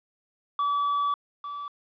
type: tone pair in turn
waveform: triangle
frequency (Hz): 1148 / 1153.3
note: D6 / D6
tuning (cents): -40 / -32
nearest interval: unison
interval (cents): 8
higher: second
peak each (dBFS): -21 / -31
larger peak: first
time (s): 0.59-1.14 / 1.44-1.68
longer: first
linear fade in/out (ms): 2
effects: resampled to 11025 Hz + 10-bit

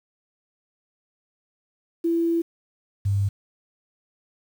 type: tone pair in turn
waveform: sine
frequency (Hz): 334.8 / 99.54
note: E4 / G2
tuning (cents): +27 / +27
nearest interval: octave + major sixth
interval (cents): 2100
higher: first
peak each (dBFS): -19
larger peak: neither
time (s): 2.04-2.42 / 3.05-3.29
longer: first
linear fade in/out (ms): 10
effects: 8-bit

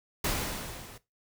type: noise with level ramp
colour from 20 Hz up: pink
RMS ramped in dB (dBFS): -28 to -49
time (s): 0.24-0.98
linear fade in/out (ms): 5
effects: noise-tail reverb RT60 0.2 s tail -17 dB re dry

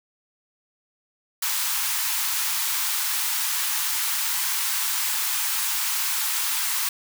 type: high-pass noise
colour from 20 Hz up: white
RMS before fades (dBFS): -25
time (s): 1.42-6.89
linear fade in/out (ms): 5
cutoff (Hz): 820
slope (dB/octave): 96
effects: none

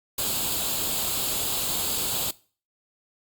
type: noise with comb filter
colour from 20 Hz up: white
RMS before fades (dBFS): -27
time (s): 0.18-2.31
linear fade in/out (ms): 5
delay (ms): 0.26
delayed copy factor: +0.65
effects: noise-tail reverb RT60 0.4 s tail -21 dB re dry + Opus 48 kbps

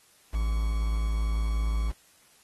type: tone with quantisation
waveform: triangle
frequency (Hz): 54.5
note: A1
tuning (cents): -16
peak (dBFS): -22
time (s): 0.33-1.92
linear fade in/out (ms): 20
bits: 7
effects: white hiss -60 dBFS RMS until 2.43 s + AAC 32 kbps

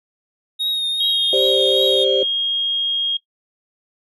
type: tone with vibrato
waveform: triangle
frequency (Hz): 3729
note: A#7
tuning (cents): 0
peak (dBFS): -17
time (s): 0.59-2.05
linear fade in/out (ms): 20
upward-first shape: triangle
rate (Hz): 2.6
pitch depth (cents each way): 35
type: tone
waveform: sine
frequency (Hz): 3253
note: G#7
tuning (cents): -37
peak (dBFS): -17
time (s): 1-3.17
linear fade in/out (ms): 5
type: chord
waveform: sine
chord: G suspended fourth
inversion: none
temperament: equal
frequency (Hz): 392 / 523.3 / 587.3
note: G4 / C5 / D5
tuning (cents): 0 / 0 / 0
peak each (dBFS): -19 / -18 / -23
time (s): 1.33-2.23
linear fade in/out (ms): 2
effects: noise-tail reverb RT60 0.1 s tail -19 dB re dry + tanh soft clip ceiling -4 dBFS

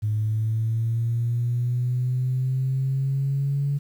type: linear sweep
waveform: sine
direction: up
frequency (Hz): 106 to 142.5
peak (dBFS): -20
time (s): 0.02-3.79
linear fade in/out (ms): 20
effects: tanh soft clip ceiling -16 dBFS + 9-bit

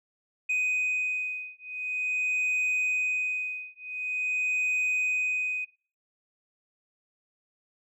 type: beating tone pair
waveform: sine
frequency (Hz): 2500 / 2500.46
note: D#7 / D#7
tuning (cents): +8 / +8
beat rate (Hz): 0.46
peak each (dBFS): -28 / -28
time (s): 0.49-5.65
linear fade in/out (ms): 10
effects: noise-tail reverb RT60 0.4 s tail -19 dB re dry + tanh soft clip ceiling -23 dBFS

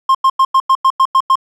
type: tone bursts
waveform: triangle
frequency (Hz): 1062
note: C6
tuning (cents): +25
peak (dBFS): -5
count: 9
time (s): 0.09-1.356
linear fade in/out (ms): 5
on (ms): 58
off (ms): 93
effects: none

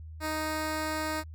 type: tone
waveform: 10% pulse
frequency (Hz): 311.1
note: D#4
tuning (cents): 0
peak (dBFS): -22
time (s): 0.2-1.24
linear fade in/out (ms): 50
effects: added 79 Hz sine -41 dBFS peak until 1.34 s

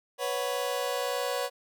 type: chord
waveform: sawtooth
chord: B suspended second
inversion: none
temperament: just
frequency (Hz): 493.9 / 555.6 / 740.8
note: B4 / C#5 / F#5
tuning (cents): 0 / +4 / +2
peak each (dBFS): -28 / -28 / -32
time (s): 0.18-1.5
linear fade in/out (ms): 50
effects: none

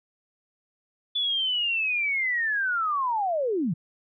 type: linear sweep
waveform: sine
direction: down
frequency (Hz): 3470 to 140.6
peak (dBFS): -23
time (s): 1.15-3.74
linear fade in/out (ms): 10
effects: none

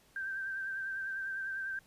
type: tone with vibrato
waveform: sine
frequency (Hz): 1568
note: G6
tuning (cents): 0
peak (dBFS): -35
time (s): 0.16-1.79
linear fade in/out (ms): 2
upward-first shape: sine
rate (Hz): 10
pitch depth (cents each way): 36
effects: pink hiss -65 dBFS RMS until 1.86 s + resampled to 32000 Hz

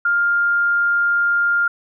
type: tone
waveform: sine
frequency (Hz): 1403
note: F6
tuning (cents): +8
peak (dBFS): -14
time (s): 0.05-1.68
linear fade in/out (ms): 5
effects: none

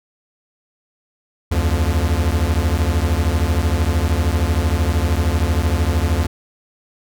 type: beating tone pair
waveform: 45% pulse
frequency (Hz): 73.42 / 86.42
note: D2 / F2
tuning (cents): 0 / -18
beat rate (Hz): 13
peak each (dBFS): -18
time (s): 1.51-6.27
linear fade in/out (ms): 10
effects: none

